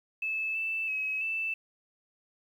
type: tone with pitch steps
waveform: sine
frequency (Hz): 2614 / 2646 / 2558 / 2647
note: E7 / E7 / D#7 / E7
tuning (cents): -15 / +6 / +47 / +7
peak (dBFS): -29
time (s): 0.22-1.54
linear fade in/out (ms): 5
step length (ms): 330
effects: 10-bit